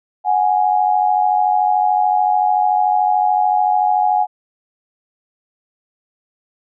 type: tone pair together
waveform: sine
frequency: 737 / 830.6 Hz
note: F#5 / G#5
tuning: -7 / 0 cents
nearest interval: major second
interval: 207 cents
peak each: -15 dBFS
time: 0.24-4.27 s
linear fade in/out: 50 ms
effects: none